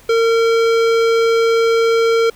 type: tone with hard clipping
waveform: sine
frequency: 457.2 Hz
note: A#4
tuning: 34 cents flat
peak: -13 dBFS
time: 0.09-2.3 s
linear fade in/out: 5 ms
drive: 17 dB
effects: pink hiss -46 dBFS RMS until 2.35 s